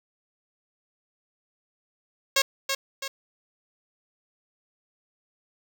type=tone with echo; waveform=5% pulse; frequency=544 Hz; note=C#5; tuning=33 cents flat; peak=-7 dBFS; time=2.36-2.42 s; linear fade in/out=5 ms; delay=330 ms; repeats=2; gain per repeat=-6 dB; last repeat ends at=3.08 s; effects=none